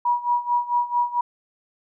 sine tone with tremolo, 965 Hz, B5, 40 cents flat, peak -16 dBFS, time 0.05-1.21 s, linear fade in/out 5 ms, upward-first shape sine, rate 4.5 Hz, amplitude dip 85%, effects none

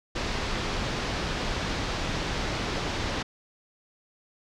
pink low-pass noise, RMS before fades -30 dBFS, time 0.15-3.23 s, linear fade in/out 10 ms, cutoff 5500 Hz, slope 24 dB/octave, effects none

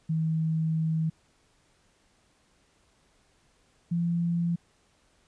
sine tone pair in turn, 160 / 170.68 Hz, D#3 / F3, +49 / -39 cents, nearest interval minor second, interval 112 cents, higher second, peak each -24 dBFS, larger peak neither, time 0.09-1.1 / 3.91-4.56 s, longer first, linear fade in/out 10 ms, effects pink hiss -66 dBFS RMS until 5.27 s + resampled to 22050 Hz

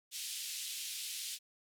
pink band-pass noise, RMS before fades -42 dBFS, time 0.11-1.39 s, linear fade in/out 50 ms, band 2900 to 13000 Hz, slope 24 dB/octave, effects none

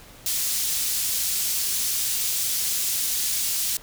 pink high-pass noise, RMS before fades -25 dBFS, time 0.26-3.77 s, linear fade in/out 2 ms, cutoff 5200 Hz, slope 12 dB/octave, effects pink hiss -47 dBFS RMS until 3.82 s

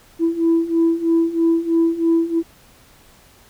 sine beating tone pair, 329.6 / 332.7 Hz, E4 / E4, 0 / +16 cents, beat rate 3.1 Hz, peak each -18 / -15 dBFS, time 0.19-2.43 s, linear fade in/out 50 ms, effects tanh soft clip ceiling -9 dBFS + pink hiss -50 dBFS RMS until 3.49 s

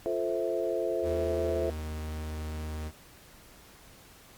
sine chord, F major seventh, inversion none, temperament equal with one note detuned, 349.2 / 440 / 523.3 / 655.1 Hz, F4 / A4 / C5 / E5, 0 / 0 / 0 / -11 cents, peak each -33 dBFS, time 0.06-1.7 s, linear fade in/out 0 ms
45% pulse tone with pitch glide, 80.6 to 77.54 Hz, E2 to D#2, -38 to -5 cents, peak -34 dBFS, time 1.02-2.92 s, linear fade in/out 50 ms, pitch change -67 cents, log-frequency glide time 1.51-1.69 s
effects pink hiss -54 dBFS RMS until 4.37 s + Opus 48 kbps

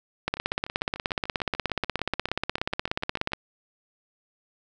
two click trains, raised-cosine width 0.3 ms, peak -9 / -23 dBFS, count 52 / 21, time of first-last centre 0.28-3.334 / 0.37-3.32 s, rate 16.7 / 6.78 Hz, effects none

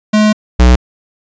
square tone pair in turn, 213 / 61.63 Hz, G#3 / B1, +44 / -3 cents, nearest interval octave + major sixth, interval 2147 cents, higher first, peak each -7 / -4 dBFS, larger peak second, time 0.13-0.33 / 0.59-0.76 s, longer first, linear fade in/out 10 ms, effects resampled to 16000 Hz

